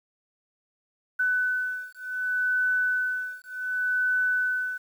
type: beating tone pair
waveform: sine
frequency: 1500 / 1500.67 Hz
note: F#6 / F#6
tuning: +23 / +24 cents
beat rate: 0.67 Hz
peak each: -27 dBFS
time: 1.19-4.78 s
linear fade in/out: 10 ms
effects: 9-bit